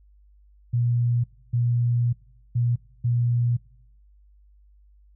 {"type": "tone bursts at uneven times", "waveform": "sine", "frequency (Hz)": 120, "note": "B2", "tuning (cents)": -49, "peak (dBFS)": -19, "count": 4, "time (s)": [[0.73, 1.24], [1.53, 2.13], [2.55, 2.76], [3.04, 3.57]], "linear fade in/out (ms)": 10, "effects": ["noise-tail reverb RT60 0.7 s tail -22 dB re dry", "added 50 Hz sine -52 dBFS peak until 5.15 s"]}